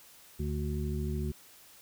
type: harmonic tone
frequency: 73.42 Hz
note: D2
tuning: in tune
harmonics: 1 / 2 / 3 / 5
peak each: -33 / -36 / -38 / -40 dBFS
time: 0.39-1.32 s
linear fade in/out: 10 ms
effects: white hiss -56 dBFS RMS until 1.81 s